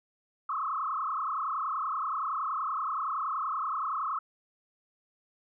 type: tone with frequency modulation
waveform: sine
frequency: 1191 Hz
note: D6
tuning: 24 cents sharp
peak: -29 dBFS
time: 0.49-4.19 s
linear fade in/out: 5 ms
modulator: 30.6 Hz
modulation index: 4.2
effects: none